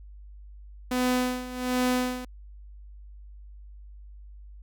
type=tone with tremolo; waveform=sawtooth; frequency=251.2 Hz; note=B3; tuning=30 cents sharp; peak=-18 dBFS; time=0.91-2.25 s; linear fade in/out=5 ms; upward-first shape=sine; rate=1.3 Hz; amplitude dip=80%; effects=added 50 Hz sine -43 dBFS peak until 4.62 s